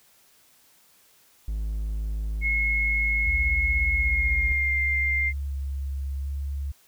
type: tone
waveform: triangle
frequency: 53.1 Hz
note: G#1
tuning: 39 cents sharp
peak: -24 dBFS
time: 1.48-4.52 s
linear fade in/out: 0 ms
type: tone with pitch glide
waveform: sine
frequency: 2171 to 2102 Hz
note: C#7 to C7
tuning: -37 to +7 cents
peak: -22 dBFS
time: 2.41-5.33 s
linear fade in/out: 50 ms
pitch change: -56 cents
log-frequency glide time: 3.93-4.78 s
type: tone with vibrato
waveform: sine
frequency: 69.3 Hz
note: C#2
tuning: in tune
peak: -27 dBFS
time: 3.26-6.72 s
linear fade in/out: 10 ms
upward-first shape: square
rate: 0.67 Hz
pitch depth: 16 cents each way
effects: white hiss -59 dBFS RMS until 6.87 s